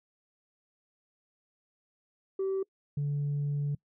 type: tone pair in turn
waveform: sine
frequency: 385.2 / 144.29 Hz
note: G4 / D3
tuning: -30 / -30 cents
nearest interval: octave + perfect fourth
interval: 1700 cents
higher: first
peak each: -26 dBFS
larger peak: neither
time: 2.39-2.63 / 2.97-3.75 s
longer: second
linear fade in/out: 5 ms
effects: noise-tail reverb RT60 0.1 s tail -25 dB re dry + tanh soft clip ceiling -26 dBFS